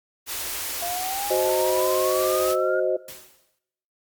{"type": "band-stop noise", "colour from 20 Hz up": "white", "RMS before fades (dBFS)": -30, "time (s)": [0.26, 2.56], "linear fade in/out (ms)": 50, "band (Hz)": [110, 270], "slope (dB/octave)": 48}
{"type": "exponential sweep", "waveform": "sine", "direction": "up", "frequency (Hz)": [687, 1438], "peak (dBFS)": -28, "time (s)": [0.82, 2.8], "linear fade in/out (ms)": 5}
{"type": "chord", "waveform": "sine", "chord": "C diminished", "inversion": "second", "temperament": "equal", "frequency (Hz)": [370, 523.3, 622.3], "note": ["Gb4", "C5", "Eb5"], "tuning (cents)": [0, 0, 0], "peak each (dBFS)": -24, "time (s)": [1.3, 2.97], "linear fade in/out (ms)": 10}
{"type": "noise with exponential decay", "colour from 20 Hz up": "white", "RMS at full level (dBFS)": -37, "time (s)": [3.08, 3.59], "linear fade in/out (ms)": 5, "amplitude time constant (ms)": 110}
{"effects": ["noise-tail reverb RT60 0.9 s tail -19 dB re dry", "Opus 48 kbps"]}